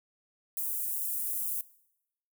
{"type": "high-pass noise", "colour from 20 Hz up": "white", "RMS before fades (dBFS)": -33, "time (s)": [0.57, 1.61], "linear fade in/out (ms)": 0, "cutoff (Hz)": 9900, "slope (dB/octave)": 24, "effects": ["noise-tail reverb RT60 0.8 s tail -20 dB re dry"]}